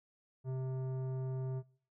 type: tone with tanh clipping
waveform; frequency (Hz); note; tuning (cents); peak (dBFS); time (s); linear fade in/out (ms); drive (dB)
sine; 130.6; C3; -3; -37; 0.44-1.63; 50; 13
effects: noise-tail reverb RT60 0.5 s tail -22 dB re dry

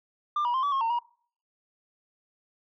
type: tone with pitch steps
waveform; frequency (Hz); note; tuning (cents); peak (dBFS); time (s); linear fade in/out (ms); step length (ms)
sine; 1192 / 964 / 1048 / 1145 / 1080 / 912 / 954; D6 / B5 / C6 / D6 / C#6 / A#5 / A#5; +25 / -42 / +2 / -44 / -45 / -38 / +40; -21; 0.36-0.99; 5; 90
effects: noise-tail reverb RT60 0.5 s tail -24 dB re dry + tanh soft clip ceiling -23 dBFS

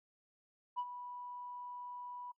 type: tone with ADSR envelope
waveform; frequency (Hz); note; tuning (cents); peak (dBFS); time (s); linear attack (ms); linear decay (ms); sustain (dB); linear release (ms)
sine; 982; B5; -10; -32; 0.76-2.32; 29; 52; -12; 12
effects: noise-tail reverb RT60 0.1 s tail -25 dB re dry + tanh soft clip ceiling -32 dBFS

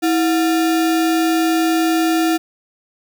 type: tone with sample-and-hold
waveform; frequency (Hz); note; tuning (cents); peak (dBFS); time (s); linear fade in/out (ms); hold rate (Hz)
sine; 325.3; E4; -23; -13; 0.02-2.38; 20; 1050
effects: none

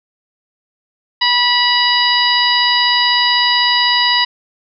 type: harmonic tone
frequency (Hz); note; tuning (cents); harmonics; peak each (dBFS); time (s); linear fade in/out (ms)
976; B5; -21; 1 / 2 / 3 / 4 / 5; -17 / -17 / -17 / -17 / -17; 1.21-4.25; 10
effects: none

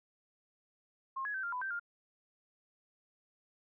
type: tone with pitch steps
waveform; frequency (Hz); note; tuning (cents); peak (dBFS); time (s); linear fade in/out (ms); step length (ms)
sine; 1069 / 1677 / 1547 / 1396 / 998 / 1562 / 1405; C6 / G#6 / G6 / F6 / B5 / G6 / F6; +37 / +16 / -23 / -1 / +18 / -7 / +10; -35; 1.16-1.797; 10; 91
effects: none

